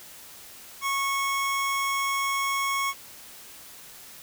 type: tone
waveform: 25% pulse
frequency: 1100 Hz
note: C#6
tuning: 14 cents flat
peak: -21 dBFS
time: 0.81-2.94 s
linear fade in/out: 50 ms
effects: white hiss -46 dBFS RMS until 4.22 s